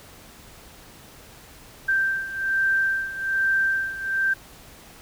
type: beating tone pair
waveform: sine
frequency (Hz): 1568 / 1569.2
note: G6 / G6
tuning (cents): 0 / +1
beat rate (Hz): 1.2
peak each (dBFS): -26 / -22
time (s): 1.88-4.34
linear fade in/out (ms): 10
effects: pink hiss -47 dBFS RMS until 5.01 s